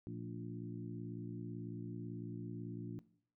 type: harmonic tone with a mistuned harmonic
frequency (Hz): 58.1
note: A#1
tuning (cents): -5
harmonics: 2 / 3 / 4 / 5 / 6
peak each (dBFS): -47 / -48 / -50 / -48 / -52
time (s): 0.07-2.99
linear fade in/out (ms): 0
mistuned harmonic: 4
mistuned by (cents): -56
effects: noise-tail reverb RT60 0.6 s tail -18 dB re dry